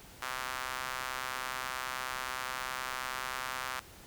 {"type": "tone with high-pass filter", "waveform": "sawtooth", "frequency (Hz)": 129.5, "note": "C3", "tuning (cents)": -17, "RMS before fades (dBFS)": -38, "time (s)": [0.22, 3.8], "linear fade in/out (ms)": 5, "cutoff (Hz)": 1200, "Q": 1.7, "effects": ["pink hiss -53 dBFS RMS until 4.06 s"]}